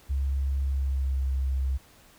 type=tone with pitch glide; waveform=sine; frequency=68.4 to 66.57 Hz; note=C#2 to C2; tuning=-23 to +31 cents; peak=-23 dBFS; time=0.09-1.78 s; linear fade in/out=20 ms; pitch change=-46 cents; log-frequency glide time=0.64-1.25 s; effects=tanh soft clip ceiling -19 dBFS + pink hiss -56 dBFS RMS until 2.18 s